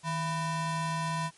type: ring-modulated tone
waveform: square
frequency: 416.5 Hz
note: G#4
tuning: 5 cents sharp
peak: -27 dBFS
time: 0.03-1.31 s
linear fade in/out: 50 ms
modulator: 576 Hz
effects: white hiss -58 dBFS RMS until 1.37 s + MP3 48 kbps